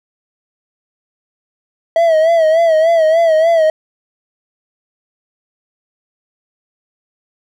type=tone with vibrato; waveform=triangle; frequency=650 Hz; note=E5; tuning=24 cents flat; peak=-6 dBFS; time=1.96-3.7 s; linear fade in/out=2 ms; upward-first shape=sine; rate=3.4 Hz; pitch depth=71 cents each way; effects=none